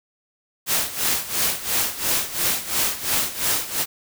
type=noise with tremolo; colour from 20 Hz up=white; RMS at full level=-20 dBFS; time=0.66-3.86 s; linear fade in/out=50 ms; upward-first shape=sine; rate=2.9 Hz; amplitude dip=80%; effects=none